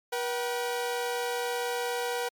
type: tone pair together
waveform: sawtooth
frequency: 481.9 / 765 Hz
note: B4 / G5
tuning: -43 / -42 cents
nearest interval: minor sixth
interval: 801 cents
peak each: -26 / -31 dBFS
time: 0.12-2.29 s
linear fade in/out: 10 ms
effects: MP3 96 kbps